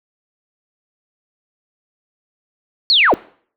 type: linear sweep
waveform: sine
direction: down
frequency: 4510 to 236.7 Hz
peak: -9 dBFS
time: 2.9-3.14 s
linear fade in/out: 0 ms
effects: noise-tail reverb RT60 0.5 s tail -22 dB re dry